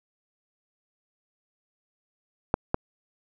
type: clicks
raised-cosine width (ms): 1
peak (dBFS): -6 / -8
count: 2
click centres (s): 2.541 / 2.744
effects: none